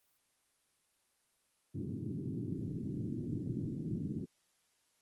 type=band-pass noise; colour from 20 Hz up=pink; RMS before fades=-39 dBFS; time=1.74-4.26 s; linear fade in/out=20 ms; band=100 to 350 Hz; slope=48 dB/octave; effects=white hiss -75 dBFS RMS until 5.01 s + Opus 24 kbps